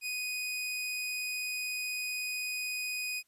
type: tone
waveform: sawtooth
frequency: 2489 Hz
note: D#7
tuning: in tune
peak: -30 dBFS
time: 0.01-3.23 s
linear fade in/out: 50 ms
effects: white hiss -74 dBFS RMS until 3.27 s + resampled to 32000 Hz